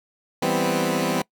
15% pulse chord, C major seventh, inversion first, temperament equal, 164.81 / 196 / 246.9 / 261.6 Hz, E3 / G3 / B3 / C4, 0 / 0 / 0 / 0 cents, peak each -20 dBFS, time 0.42-1.22 s, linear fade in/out 5 ms, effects noise-tail reverb RT60 0.1 s tail -23 dB re dry

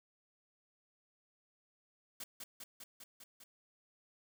white noise with echo, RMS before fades -45 dBFS, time 2.2-2.24 s, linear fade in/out 5 ms, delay 200 ms, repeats 6, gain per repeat -2 dB, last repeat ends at 3.44 s, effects none

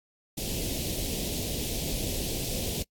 pink band-stop noise, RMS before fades -32 dBFS, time 0.37-2.83 s, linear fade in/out 10 ms, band 600 to 2800 Hz, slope 24 dB/octave, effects noise-tail reverb RT60 0.1 s tail -24 dB re dry + AAC 64 kbps

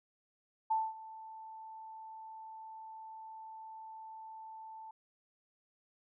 sine tone with ADSR envelope, 883 Hz, A5, 6 cents sharp, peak -27 dBFS, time 0.7-4.91 s, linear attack 12 ms, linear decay 220 ms, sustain -19 dB, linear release 4 ms, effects none

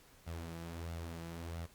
sawtooth tone with flanger, 83.6 Hz, E2, 25 cents sharp, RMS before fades -44 dBFS, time 0.26-1.67 s, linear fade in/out 20 ms, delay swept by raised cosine 1.4 to 6 ms, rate 1.5 Hz, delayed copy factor +0.5, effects pink hiss -63 dBFS RMS until 1.74 s + Opus 48 kbps

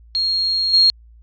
sine tone with level steps, 4259 Hz, C8, 30 cents sharp, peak -16 / -9 dBFS, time 0.15-0.9 s, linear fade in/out 0 ms, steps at 0.73 s, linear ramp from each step 10 ms, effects added 57 Hz sine -43 dBFS peak until 1.22 s + resampled to 11025 Hz

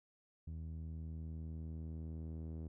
sawtooth tone with low-pass filter sweep, 79.9 Hz, D#2, 47 cents sharp, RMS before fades -45 dBFS, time 0.47-2.68 s, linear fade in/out 5 ms, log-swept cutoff 160 to 350 Hz, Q 0.94, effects none

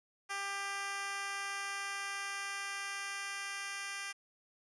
10% pulse tone with high-pass filter sweep, 397.1 Hz, G4, 22 cents sharp, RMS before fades -40 dBFS, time 0.29-4.13 s, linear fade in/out 20 ms, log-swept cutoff 890 to 1800 Hz, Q 0.77, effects resampled to 24000 Hz + 11-bit

